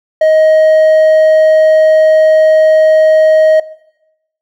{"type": "tone with hard clipping", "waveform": "sine", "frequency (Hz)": 628, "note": "D#5", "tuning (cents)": 16, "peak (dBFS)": -6, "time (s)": [0.21, 3.6], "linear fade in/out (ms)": 5, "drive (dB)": 3, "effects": ["noise-tail reverb RT60 0.9 s tail -20 dB re dry"]}